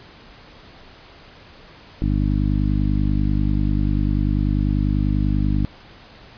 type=harmonic tone; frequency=50.2 Hz; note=G1; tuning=42 cents sharp; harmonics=1 / 2 / 3 / 4 / 5 / 6; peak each=-20 / -23 / -25 / -26 / -27 / -28 dBFS; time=2.02-5.65 s; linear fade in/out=0 ms; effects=pink hiss -45 dBFS RMS until 6.37 s + resampled to 11025 Hz